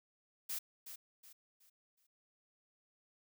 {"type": "noise with echo", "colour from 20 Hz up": "blue", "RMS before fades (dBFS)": -40, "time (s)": [0.49, 0.59], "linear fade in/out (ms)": 10, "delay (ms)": 370, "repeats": 4, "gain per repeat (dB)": -9, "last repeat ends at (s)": 2.07, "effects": []}